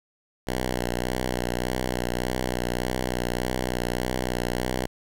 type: tone with vibrato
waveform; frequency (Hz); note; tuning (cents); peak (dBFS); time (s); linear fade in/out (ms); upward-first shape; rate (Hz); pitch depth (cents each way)
5% pulse; 61.74; B1; 0; -14; 0.47-4.87; 5; sine; 1.7; 46
effects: none